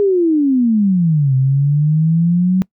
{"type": "exponential two-way sweep", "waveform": "sine", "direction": "down then up", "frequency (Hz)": [415.3, 130, 189], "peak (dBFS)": -10, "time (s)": [0, 2.62], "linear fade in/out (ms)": 0, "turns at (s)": 1.35, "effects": ["noise-tail reverb RT60 0.1 s tail -24 dB re dry"]}